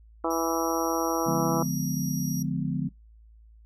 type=harmonic tone; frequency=164.81 Hz; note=E3; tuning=in tune; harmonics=2 / 3 / 4 / 5 / 6 / 7 / 8; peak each=-29 / -31 / -32 / -33 / -34 / -34 / -35 dBFS; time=0.24-1.63 s; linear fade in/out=5 ms
type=tone; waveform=25% pulse; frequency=5700 Hz; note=F8; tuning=34 cents sharp; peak=-31 dBFS; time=0.3-2.43 s; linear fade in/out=10 ms
type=chord; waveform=sine; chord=D diminished seventh; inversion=none; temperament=just; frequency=146.83 / 176.2 / 211.4 / 253.7 Hz; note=D3 / F3 / Ab3 / Cb4; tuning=0 / +16 / +31 / +47 cents; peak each=-30 / -30 / -34 / -32 dBFS; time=1.26-2.89 s; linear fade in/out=10 ms
effects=noise-tail reverb RT60 0.2 s tail -24 dB re dry + added 55 Hz sine -50 dBFS peak until 3.65 s